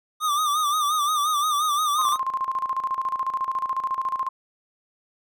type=tone with vibrato; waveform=square; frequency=1204 Hz; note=D6; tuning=43 cents sharp; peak=-21 dBFS; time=0.2-2.18 s; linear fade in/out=50 ms; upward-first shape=sine; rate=5.7 Hz; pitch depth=78 cents each way
type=tone with tremolo; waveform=sine; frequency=1056 Hz; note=C6; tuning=16 cents sharp; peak=-21 dBFS; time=1.98-4.29 s; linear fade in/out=10 ms; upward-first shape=square; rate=14 Hz; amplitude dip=70%
effects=none